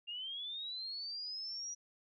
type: linear sweep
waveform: sine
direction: up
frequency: 2782 to 5810 Hz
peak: -40 dBFS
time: 0.07-1.75 s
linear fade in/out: 20 ms
effects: none